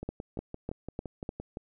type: two click trains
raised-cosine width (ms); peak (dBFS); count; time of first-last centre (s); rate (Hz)
2; -24 / -20; 10 / 5; 0.03-1.571 / 0.09-1.291; 5.84 / 3.33
effects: none